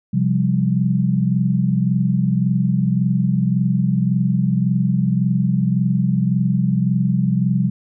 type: chord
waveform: sine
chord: C suspended fourth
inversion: none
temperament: just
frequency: 130.81 / 174.42 / 196.22 Hz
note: C3 / F3 / G3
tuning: 0 / -2 / +2 cents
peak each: -19 dBFS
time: 0.13-7.7 s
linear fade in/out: 10 ms
effects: none